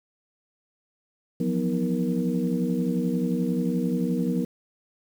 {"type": "tone cluster", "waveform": "sine", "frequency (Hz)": [169.4, 180.8, 246.3, 317.1, 471.2], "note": ["E3", "F#3", "B3", "D#4", "A#4"], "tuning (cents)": [48, -40, -5, 33, 19], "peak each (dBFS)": [-32, -26, -26, -32, -32], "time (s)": [1.4, 4.45], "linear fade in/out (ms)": 5, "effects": ["tanh soft clip ceiling -11 dBFS", "8-bit"]}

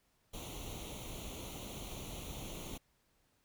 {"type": "noise with comb filter", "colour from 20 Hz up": "pink", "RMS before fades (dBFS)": -45, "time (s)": [0.33, 2.78], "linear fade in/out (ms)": 10, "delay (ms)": 0.3, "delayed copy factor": 0.8, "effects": ["pink hiss -75 dBFS RMS until 3.44 s"]}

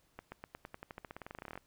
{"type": "accelerating click train", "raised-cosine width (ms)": 0.5, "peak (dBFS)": -29, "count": 24, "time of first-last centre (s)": [0.19, 1.576], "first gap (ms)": 130, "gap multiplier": 0.92, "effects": ["pink hiss -72 dBFS RMS until 1.66 s"]}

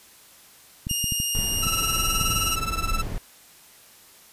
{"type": "clicks", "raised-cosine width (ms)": 5, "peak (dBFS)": -17, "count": 10, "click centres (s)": [0.869, 0.912, 1.042, 1.122, 1.201, 1.39, 1.668, 2.213, 2.304, 2.363]}
{"type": "tone with pitch glide", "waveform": "15% pulse", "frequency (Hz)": [2832, 2848], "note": ["F7", "F7"], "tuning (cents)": [23, 33], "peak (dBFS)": -17, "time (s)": [0.89, 2.56], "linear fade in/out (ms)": 10, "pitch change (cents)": 10, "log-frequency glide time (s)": [1.51, 2.1]}
{"type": "noise", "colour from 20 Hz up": "brown", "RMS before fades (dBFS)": -29, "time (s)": [1.35, 3.18], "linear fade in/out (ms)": 0}
{"type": "tone with tremolo", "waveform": "sawtooth", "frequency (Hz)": 1324, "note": "E6", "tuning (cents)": 7, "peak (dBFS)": -19, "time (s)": [1.62, 3.03], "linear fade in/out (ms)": 20, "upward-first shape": "triangle", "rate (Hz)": 19, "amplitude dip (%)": 95}
{"effects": ["white hiss -51 dBFS RMS until 4.32 s", "resampled to 32000 Hz"]}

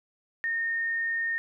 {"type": "tone", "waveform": "sine", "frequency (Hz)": 1835, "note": "A#6", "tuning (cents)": -28, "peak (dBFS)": -26, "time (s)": [0.44, 1.38], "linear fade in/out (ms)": 0, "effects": []}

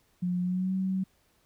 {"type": "tone with pitch glide", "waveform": "sine", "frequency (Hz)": [178.9, 189.1], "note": ["F3", "F#3"], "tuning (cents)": [42, 38], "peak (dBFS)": -26, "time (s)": [0.22, 1.04], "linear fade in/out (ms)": 10, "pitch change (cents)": 96, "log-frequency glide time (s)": [0.42, 0.73], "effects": ["pink hiss -68 dBFS RMS until 1.45 s"]}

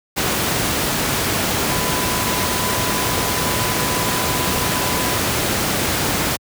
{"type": "tone in noise", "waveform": "sine", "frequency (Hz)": 1000, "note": "B5", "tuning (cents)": 21, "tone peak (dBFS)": -27, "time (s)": [1.68, 5.19], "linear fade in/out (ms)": 20, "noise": "pink", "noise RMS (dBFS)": -19, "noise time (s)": [0.16, 6.37], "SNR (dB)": -11, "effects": ["high-pass 80 Hz 12 dB/octave"]}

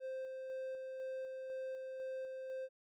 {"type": "tone with tremolo", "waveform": "triangle", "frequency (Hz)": 523.3, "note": "C5", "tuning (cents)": 0, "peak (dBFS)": -38, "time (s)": [0, 2.69], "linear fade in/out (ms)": 50, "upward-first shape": "square", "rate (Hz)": 2, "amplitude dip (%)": 30, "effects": []}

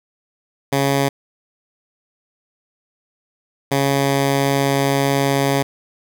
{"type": "tone pair in turn", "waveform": "10% pulse", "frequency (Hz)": [138.59, 138.59], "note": ["C#3", "C#3"], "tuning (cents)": [0, 0], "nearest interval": "unison", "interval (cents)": 0, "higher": "neither", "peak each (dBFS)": -7, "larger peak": "neither", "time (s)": [[0.72, 1.09], [3.71, 5.63]], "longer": "second", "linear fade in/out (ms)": 10, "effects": []}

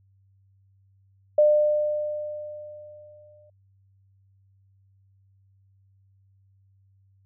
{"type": "tone with exponential decay", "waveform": "sine", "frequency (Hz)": 600, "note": "D5", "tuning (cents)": 37, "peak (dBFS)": -13, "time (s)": [1.38, 3.5], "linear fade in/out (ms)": 5, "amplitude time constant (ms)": 460, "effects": ["added 97 Hz sine -58 dBFS peak until 7.25 s"]}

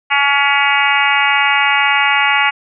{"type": "harmonic tone", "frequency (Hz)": 282, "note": "C#4", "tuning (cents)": 30, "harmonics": [3, 4, 5, 6, 7, 8, 9, 10], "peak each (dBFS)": [-17, -20, -19, -23, -17, -17, -21, -20], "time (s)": [0.1, 2.51], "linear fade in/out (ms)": 20, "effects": []}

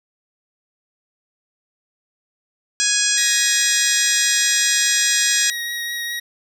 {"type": "harmonic tone", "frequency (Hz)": 830.6, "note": "G#5", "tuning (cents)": 0, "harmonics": [2, 3, 4, 5, 6, 7, 8, 9, 10], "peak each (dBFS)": [-24, -27, -25, -28, -24, -22, -27, -22, -28], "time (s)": [2.8, 5.5], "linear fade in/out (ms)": 0}
{"type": "tone with vibrato", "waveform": "25% pulse", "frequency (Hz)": 1891, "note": "A#6", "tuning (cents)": 24, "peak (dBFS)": -20, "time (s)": [3.17, 6.2], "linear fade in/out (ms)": 10, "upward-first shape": "triangle", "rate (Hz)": 4.8, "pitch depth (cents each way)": 13}
{"effects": []}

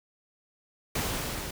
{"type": "noise with level ramp", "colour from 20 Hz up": "pink", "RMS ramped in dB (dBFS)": [-29, -37], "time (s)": [0.95, 1.51], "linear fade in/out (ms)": 5, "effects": []}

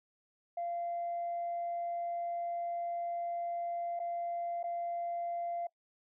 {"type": "tone with dropouts", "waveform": "sine", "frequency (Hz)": 690, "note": "F5", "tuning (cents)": -21, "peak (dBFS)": -33, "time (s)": [0.57, 5.67], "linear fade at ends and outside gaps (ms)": 5, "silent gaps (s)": [[3.993, 3.999], [4.63, 4.639]], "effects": ["noise-tail reverb RT60 0.1 s tail -22 dB re dry", "tanh soft clip ceiling -30 dBFS"]}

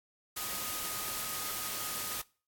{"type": "tone in noise", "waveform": "sine", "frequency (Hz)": 1251, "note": "D#6", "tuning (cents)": 9, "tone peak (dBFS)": -46, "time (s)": [0.36, 2.22], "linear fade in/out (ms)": 10, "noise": "white", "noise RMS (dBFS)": -37, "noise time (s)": [0.36, 2.22], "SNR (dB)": -12, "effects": ["noise-tail reverb RT60 0.4 s tail -23 dB re dry", "AAC 64 kbps"]}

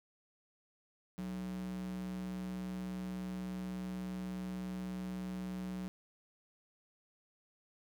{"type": "tone with high-pass filter", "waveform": "square", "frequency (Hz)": 61.74, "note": "B1", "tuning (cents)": 0, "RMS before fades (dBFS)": -41, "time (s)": [1.18, 5.88], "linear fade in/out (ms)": 0, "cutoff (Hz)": 160, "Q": 5.8, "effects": []}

